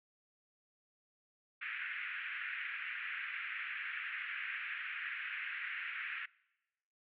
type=band-pass noise; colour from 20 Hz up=pink; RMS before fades=-42 dBFS; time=1.61-6.26 s; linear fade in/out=10 ms; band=1500 to 2600 Hz; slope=48 dB/octave; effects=noise-tail reverb RT60 1.0 s tail -24 dB re dry